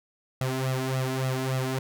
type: tone with flanger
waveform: sawtooth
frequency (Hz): 130.81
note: C3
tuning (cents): 0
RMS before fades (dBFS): -28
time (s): 0.41-1.79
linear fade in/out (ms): 2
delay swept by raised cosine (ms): 1.5 to 3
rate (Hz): 3.5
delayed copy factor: +0.85
effects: none